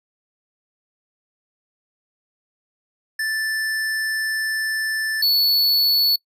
square tone pair in turn, 1760 / 4427 Hz, A6 / C#8, 0 / -3 cents, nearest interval octave + major third, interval 1597 cents, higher second, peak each -22 / -15 dBFS, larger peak second, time 3.19-5.22 / 5.22-6.16 s, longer first, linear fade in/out 5 ms, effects noise-tail reverb RT60 0.1 s tail -24 dB re dry + resampled to 32000 Hz

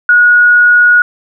sine tone, 1452 Hz, F#6, 33 cents flat, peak -3 dBFS, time 0.09-1.02 s, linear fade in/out 2 ms, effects none

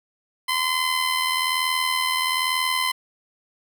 15% pulse tone with amplitude modulation, 1027 Hz, C6, 33 cents flat, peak -12 dBFS, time 0.48-2.92 s, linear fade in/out 10 ms, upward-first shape sine, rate 81.1 Hz, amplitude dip 50%, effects none

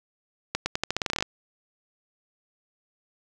accelerating click train, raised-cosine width 0.2 ms, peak -8 dBFS, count 14, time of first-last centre 0.55-1.225 s, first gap 110 ms, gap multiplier 0.86, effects none

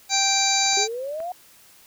harmonic tone, 784 Hz, G5, in tune, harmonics 1 / 2 / 3 / 5 / 6 / 7 / 8 / 9, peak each -25 / -34 / -27 / -25 / -25 / -37 / -25 / -26 dBFS, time 0.09-0.88 s, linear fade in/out 50 ms
clicks, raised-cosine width 0.5 ms, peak -27 dBFS, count 3, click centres 0.662 / 0.732 / 1.203 s
sine exponential sweep, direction up, 392 to 740 Hz, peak -27 dBFS, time 0.77-1.32 s, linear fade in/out 2 ms
effects white hiss -52 dBFS RMS until 1.86 s

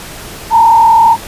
sine tone with frequency modulation, 909 Hz, A#5, 44 cents flat, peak -3 dBFS, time 0.5-1.17 s, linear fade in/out 50 ms, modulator 38.3 Hz, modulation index 0.84, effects pink hiss -28 dBFS RMS until 1.27 s + resampled to 32000 Hz

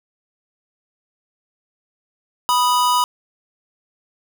square tone pair together, 985.4 / 1244.5 Hz, B5 / D#6, -4 / 0 cents, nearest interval major third, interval 404 cents, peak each -16 / -21 dBFS, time 2.49-3.04 s, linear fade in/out 0 ms, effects none

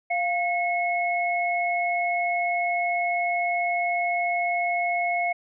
sine tone pair together, 698.5 / 2183 Hz, F5 / C#7, 0 / -27 cents, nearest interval octave + minor sixth, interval 1973 cents, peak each -24 / -26 dBFS, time 0.1-5.33 s, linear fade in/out 10 ms, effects none

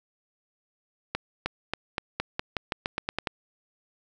accelerating click train, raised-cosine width 0.3 ms, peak -11 dBFS, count 13, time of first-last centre 1.15-3.272 s, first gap 310 ms, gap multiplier 0.89, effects none

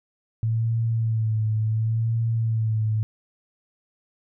sine tone with vibrato, 111.6 Hz, A2, 25 cents sharp, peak -20 dBFS, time 0.43-3.03 s, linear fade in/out 0 ms, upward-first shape sine, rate 0.7 Hz, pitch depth 45 cents each way, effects none

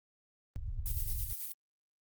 pink low-pass noise, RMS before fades -37 dBFS, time 0.56-1.33 s, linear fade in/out 0 ms, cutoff 110 Hz, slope 48 dB/octave
violet noise with tremolo, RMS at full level -38 dBFS, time 0.86-1.52 s, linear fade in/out 0 ms, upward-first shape square, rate 9.2 Hz, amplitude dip 45%
effects Opus 24 kbps

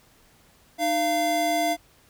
square tone pair together, 306.9 / 689 Hz, D#4 / F5, -24 / -24 cents, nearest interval octave + major second, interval 1400 cents, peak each -29 / -23 dBFS, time 0.78-1.77 s, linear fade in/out 50 ms, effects pink hiss -58 dBFS RMS until 2.09 s

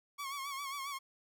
sawtooth tone with vibrato, 1110 Hz, C#6, 2 cents sharp, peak -35 dBFS, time 0.18-0.99 s, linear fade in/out 20 ms, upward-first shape sine, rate 7.4 Hz, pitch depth 67 cents each way, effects none

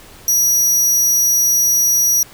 sawtooth tone, 5790 Hz, F#8, 38 cents flat, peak -9 dBFS, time 0.28-2.23 s, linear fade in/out 2 ms, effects pink hiss -41 dBFS RMS until 2.33 s

